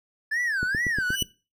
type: tone with vibrato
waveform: triangle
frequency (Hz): 1697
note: G#6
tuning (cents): +37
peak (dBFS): -22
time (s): 0.31-1.16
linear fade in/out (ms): 10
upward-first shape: sine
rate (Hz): 2.3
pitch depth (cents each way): 250
type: click train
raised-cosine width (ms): 3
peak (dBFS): -18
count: 6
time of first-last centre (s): 0.63-1.223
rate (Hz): 8.43
type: tone with exponential growth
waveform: sawtooth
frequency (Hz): 2960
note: F#7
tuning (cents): 0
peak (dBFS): -18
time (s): 0.95-1.23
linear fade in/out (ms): 5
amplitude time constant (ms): 60
effects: noise-tail reverb RT60 0.3 s tail -19 dB re dry